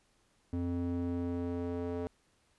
square tone with band-pass filter sweep, 87.1 Hz, F2, 4 cents flat, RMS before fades -35 dBFS, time 0.53-2.07 s, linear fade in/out 0 ms, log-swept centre 220 to 430 Hz, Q 1.7, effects pink hiss -71 dBFS RMS until 2.58 s + resampled to 24000 Hz

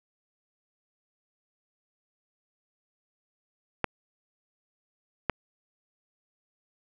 clicks, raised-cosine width 0.5 ms, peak -9 dBFS, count 2, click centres 3.843 / 5.297 s, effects none

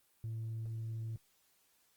triangle tone with tanh clipping, 112.5 Hz, A2, 39 cents sharp, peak -38 dBFS, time 0.24-1.16 s, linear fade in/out 0 ms, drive 6 dB, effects white hiss -72 dBFS RMS until 1.96 s + Opus 24 kbps

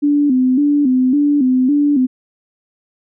sine tone with vibrato, 272.6 Hz, C#4, 29 cents flat, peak -10 dBFS, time 0.02-2.07 s, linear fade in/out 20 ms, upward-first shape square, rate 1.8 Hz, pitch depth 110 cents each way, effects none

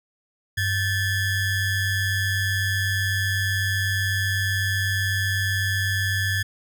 square ring-modulated tone, 825 Hz, G#5, 12 cents flat, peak -19 dBFS, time 0.57-6.43 s, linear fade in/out 10 ms, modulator 921 Hz, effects none

